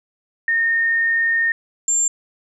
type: tone pair in turn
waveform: sine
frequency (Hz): 1834 / 7336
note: A#6 / A#8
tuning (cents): -29 / -29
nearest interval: 2 octaves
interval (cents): 2400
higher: second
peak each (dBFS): -15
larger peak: neither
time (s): 0.48-1.52 / 1.88-2.08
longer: first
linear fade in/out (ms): 2
effects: none